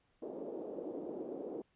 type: band-pass noise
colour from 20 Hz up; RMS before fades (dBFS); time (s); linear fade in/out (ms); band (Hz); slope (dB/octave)
pink; -43; 0.22-1.62; 5; 300 to 520; 24
effects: pink hiss -75 dBFS RMS until 1.75 s + resampled to 8000 Hz